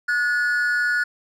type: tone pair together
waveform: triangle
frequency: 1453 / 1727.9 Hz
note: F#6 / A6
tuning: -32 / -32 cents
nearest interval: minor third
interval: 300 cents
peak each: -17 / -22 dBFS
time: 0.08-1.04 s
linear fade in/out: 10 ms
effects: tanh soft clip ceiling -12 dBFS